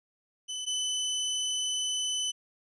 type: tone pair in turn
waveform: 25% pulse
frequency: 3013 / 3013 Hz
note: F#7 / F#7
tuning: +31 / +31 cents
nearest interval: unison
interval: 0 cents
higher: neither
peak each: -30 / -25 dBFS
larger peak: second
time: 0.48-0.66 / 0.66-2.32 s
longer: second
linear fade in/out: 20 ms
effects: resampled to 22050 Hz